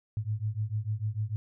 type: beating tone pair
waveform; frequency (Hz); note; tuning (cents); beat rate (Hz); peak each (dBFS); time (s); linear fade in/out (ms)
sine; 103.83 / 110.53; G#2 / A2; 0 / +8; 6.7; -32 / -32; 0.17-1.36; 0
effects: none